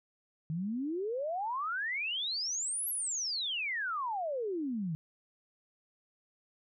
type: exponential two-way sweep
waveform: sine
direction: up then down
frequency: 151.8 to 11750 to 151.8 Hz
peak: -32 dBFS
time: 0.5-4.95 s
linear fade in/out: 0 ms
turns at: 2.89 s
effects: none